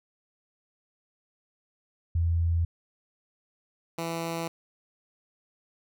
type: tone pair in turn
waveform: sine / 10% pulse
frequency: 84 / 166.26 Hz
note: E2 / E3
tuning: +33 / +15 cents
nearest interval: octave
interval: 1182 cents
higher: second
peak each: -22 dBFS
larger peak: neither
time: 2.15-2.65 / 3.98-4.48 s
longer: neither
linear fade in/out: 5 ms
effects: none